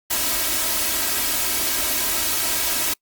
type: noise with comb filter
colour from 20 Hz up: white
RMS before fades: -22 dBFS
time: 0.1-2.94 s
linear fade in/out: 10 ms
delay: 3.1 ms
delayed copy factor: +0.65
effects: noise-tail reverb RT60 0.1 s tail -26 dB re dry + Opus 48 kbps